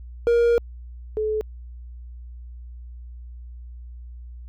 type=tone pair in turn; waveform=triangle / sine; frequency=471.2 / 430.7 Hz; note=A#4 / A4; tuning=+19 / -37 cents; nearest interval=major second; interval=156 cents; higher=first; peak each=-13 / -21 dBFS; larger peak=first; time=0.27-0.58 / 1.17-1.41 s; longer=first; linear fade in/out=0 ms; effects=added 60 Hz sine -36 dBFS peak until 4.48 s